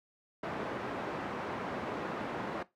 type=band-pass noise; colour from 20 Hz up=pink; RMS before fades=-38 dBFS; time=0.43-2.63 s; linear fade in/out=5 ms; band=210 to 1500 Hz; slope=12 dB/octave; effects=noise-tail reverb RT60 0.2 s tail -18 dB re dry